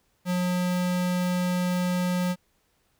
square tone, 179.8 Hz, F#3, 49 cents flat, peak -24 dBFS, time 0.25-2.36 s, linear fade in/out 50 ms, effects pink hiss -69 dBFS RMS until 2.99 s

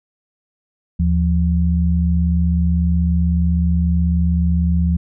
sine tone pair together, 77.24 / 173.4 Hz, D#2 / F3, -12 / -12 cents, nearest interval octave + major second, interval 1400 cents, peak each -15 / -17 dBFS, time 0.99-4.97 s, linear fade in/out 10 ms, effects none

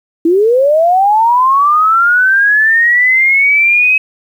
sine linear sweep, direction up, 318.3 to 2556 Hz, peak -6 dBFS, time 0.25-3.98 s, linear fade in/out 5 ms, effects 7-bit

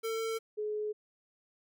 square / sine tone pair in turn, 448.9 / 423.7 Hz, A4 / G#4, +35 / +35 cents, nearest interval minor second, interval 100 cents, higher first, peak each -33 / -32 dBFS, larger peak second, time 0.03-0.39 / 0.57-0.93 s, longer neither, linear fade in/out 20 ms, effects none

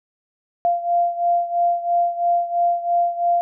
sine beating tone pair, 693 / 696 Hz, F5 / F5, -14 / -6 cents, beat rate 3 Hz, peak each -18 / -22 dBFS, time 0.65-3.41 s, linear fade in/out 0 ms, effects none

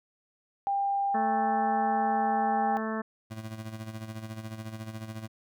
sine tone with pitch glide, 796 to 801.1 Hz, G5 to G5, +26 to +37 cents, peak -25 dBFS, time 0.67-2.77 s, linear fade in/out 0 ms, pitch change +11 cents, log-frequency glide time 1.1-1.59 s
harmonic tone, 220 Hz, A3, in tune, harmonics 1 / 2 / 3 / 4 / 5 / 6 / 7 / 8, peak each -32 / -37 / -38 / -42 / -39 / -41 / -45 / -41 dBFS, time 1.14-3.02 s, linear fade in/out 10 ms
25% pulse tone with tremolo, 110 Hz, A2, in tune, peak -31 dBFS, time 3.3-5.28 s, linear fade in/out 20 ms, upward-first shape sine, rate 14 Hz, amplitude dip 65%
effects none

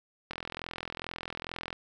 click train, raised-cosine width 0.3 ms, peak -20 dBFS, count 61, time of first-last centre 0.31-1.728 s, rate 42.3 Hz, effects none

